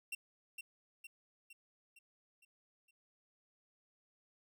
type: tone with echo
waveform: 45% pulse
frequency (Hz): 2732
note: F7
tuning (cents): -39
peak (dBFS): -39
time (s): 0.12-0.15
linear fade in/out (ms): 5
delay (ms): 460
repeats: 6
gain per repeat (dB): -5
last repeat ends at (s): 2.91
effects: none